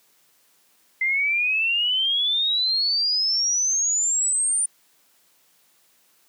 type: exponential sweep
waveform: sine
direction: up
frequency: 2064 to 9250 Hz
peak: -19 dBFS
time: 1.01-4.66 s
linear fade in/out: 5 ms
effects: white hiss -61 dBFS RMS until 6.28 s + high-pass 150 Hz 12 dB/octave